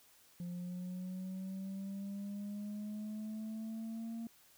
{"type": "linear sweep", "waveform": "sine", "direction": "up", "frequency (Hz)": [174.61, 230], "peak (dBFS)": -37, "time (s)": [0.4, 4.27], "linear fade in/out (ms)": 2, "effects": ["tanh soft clip ceiling -39 dBFS", "white hiss -65 dBFS RMS until 4.57 s"]}